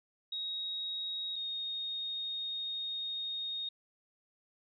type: tone pair in turn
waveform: sine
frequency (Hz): 3783 / 3714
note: A#7 / A#7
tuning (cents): +25 / -7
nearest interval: unison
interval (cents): 32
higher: first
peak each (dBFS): -35 / -35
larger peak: neither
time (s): 0.32-1.36 / 1.36-3.69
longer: second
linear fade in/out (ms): 5
effects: none